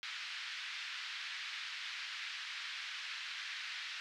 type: band-pass noise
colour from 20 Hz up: pink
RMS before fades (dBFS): -44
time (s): 0.03-4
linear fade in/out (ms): 0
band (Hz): 1600 to 4500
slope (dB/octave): 24
effects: none